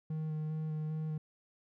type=tone with vibrato; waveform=triangle; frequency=155.56 Hz; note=D#3; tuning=in tune; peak=-32 dBFS; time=0.1-1.18 s; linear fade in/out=5 ms; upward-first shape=square; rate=2.5 Hz; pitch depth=12 cents each way; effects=none